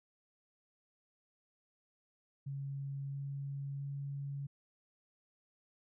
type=tone with pitch steps; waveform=sine; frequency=138.59 / 139.39 / 140.2 Hz; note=C#3 / C#3 / C#3; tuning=0 / +10 / +20 cents; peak=-38 dBFS; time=2.46-4.47 s; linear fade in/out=10 ms; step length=670 ms; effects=none